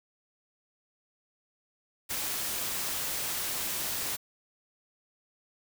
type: noise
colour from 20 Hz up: white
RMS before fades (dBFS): -33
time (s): 2.09-4.17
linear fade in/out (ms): 20
effects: none